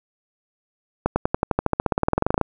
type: accelerating click train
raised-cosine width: 1 ms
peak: -4 dBFS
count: 23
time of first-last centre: 1.06-2.413 s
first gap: 100 ms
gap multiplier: 0.95
effects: none